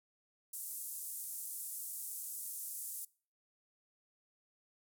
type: band-pass noise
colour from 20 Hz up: pink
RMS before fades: -44 dBFS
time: 0.53-3.05 s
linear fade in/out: 5 ms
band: 8700 to 15000 Hz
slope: 24 dB/octave
effects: noise-tail reverb RT60 0.4 s tail -22 dB re dry